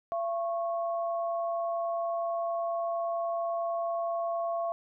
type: tone pair together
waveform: sine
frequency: 677.7 / 1098 Hz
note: E5 / C#6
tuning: +48 / -17 cents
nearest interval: minor sixth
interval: 835 cents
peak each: -29 / -37 dBFS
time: 0.12-4.72 s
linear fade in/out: 0 ms
effects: none